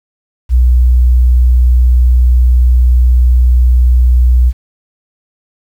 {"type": "tone", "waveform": "sine", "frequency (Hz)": 61.6, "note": "B1", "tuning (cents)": -4, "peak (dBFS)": -4, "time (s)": [0.49, 4.53], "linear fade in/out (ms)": 50, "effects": ["7-bit"]}